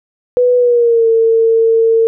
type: tone with pitch glide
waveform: sine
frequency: 493.9 to 452.9 Hz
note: B4 to A#4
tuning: 0 to -50 cents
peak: -7 dBFS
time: 0.37-2.07 s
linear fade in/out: 0 ms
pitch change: -150 cents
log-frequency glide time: 0.57-1.07 s
effects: none